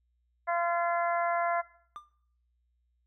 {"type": "harmonic tone", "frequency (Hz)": 343.1, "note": "F4", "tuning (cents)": -31, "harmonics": [2, 3, 4, 5, 6], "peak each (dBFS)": [-29, -33, -35, -37, -39], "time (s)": [0.47, 1.62], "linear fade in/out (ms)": 20}
{"type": "tone with exponential decay", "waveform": "triangle", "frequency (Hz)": 1195, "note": "D6", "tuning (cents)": 30, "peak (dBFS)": -34, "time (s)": [1.96, 2.09], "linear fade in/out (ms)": 0, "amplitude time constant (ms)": 27}
{"effects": ["noise-tail reverb RT60 0.6 s tail -18 dB re dry", "added 60 Hz sine -70 dBFS peak until 3.06 s"]}